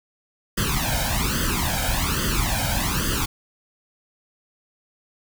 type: noise with flanger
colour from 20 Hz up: pink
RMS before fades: -23 dBFS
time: 0.57-3.26 s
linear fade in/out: 10 ms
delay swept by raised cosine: 0.63 to 1.32 ms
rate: 1.2 Hz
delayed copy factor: +0.9
effects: none